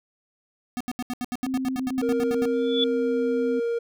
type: tone bursts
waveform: square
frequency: 246.9 Hz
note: B3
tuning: in tune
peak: -27 dBFS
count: 16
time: 0.77-2.455 s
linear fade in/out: 0 ms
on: 35 ms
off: 75 ms
type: tone with pitch glide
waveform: sine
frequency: 261.6 to 257.8 Hz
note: C4 to C4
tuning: 0 to -26 cents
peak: -25 dBFS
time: 1.43-3.6 s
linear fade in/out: 10 ms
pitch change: -26 cents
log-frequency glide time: 2.8-3.23 s
type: tone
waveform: triangle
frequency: 467.4 Hz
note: A#4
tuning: 5 cents sharp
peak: -21 dBFS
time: 2.02-3.79 s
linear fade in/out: 10 ms
type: tone with exponential growth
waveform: sine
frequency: 3445 Hz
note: A7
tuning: 37 cents flat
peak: -18 dBFS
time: 2.53-2.84 s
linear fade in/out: 2 ms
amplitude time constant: 66 ms
effects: none